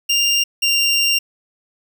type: tone pair in turn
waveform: 25% pulse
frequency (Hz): 2794 / 2781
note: F7 / F7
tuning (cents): 0 / -8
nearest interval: unison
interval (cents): 8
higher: first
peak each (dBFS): -10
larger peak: neither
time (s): 0.09-0.44 / 0.62-1.19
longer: second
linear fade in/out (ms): 10
effects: none